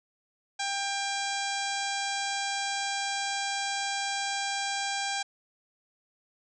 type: harmonic tone with a mistuned harmonic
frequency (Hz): 794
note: G5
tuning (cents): +22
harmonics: 1 / 2 / 3 / 4 / 5 / 6 / 7 / 8 / 9 / 10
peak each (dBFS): -33 / -36 / -38 / -39 / -40 / -41 / -41 / -42 / -43 / -43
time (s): 0.59-5.23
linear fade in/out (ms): 10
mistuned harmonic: 4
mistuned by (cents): +42
effects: none